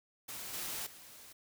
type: noise with level steps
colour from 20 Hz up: white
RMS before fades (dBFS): -44 / -40 / -54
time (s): 0.28-1.33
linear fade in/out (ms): 10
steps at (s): 0.53 / 0.86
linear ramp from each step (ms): 10
effects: none